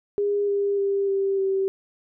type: tone with pitch steps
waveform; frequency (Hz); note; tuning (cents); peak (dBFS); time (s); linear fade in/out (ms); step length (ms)
sine; 407.4 / 402 / 396.7 / 391.5 / 386.3; G#4 / G4 / G4 / G4 / G4; -33 / +44 / +21 / -2 / -25; -20; 0.18-1.68; 0; 300
effects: none